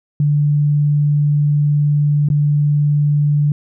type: tone with dropouts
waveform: sine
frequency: 146.83 Hz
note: D3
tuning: in tune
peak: -11 dBFS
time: 0.2-3.52 s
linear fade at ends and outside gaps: 2 ms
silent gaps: 2.287-2.301 s
effects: none